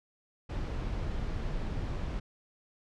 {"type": "noise", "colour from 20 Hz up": "brown", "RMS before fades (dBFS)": -34, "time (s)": [0.49, 2.2], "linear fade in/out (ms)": 10, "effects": ["low-pass 5000 Hz 12 dB/octave"]}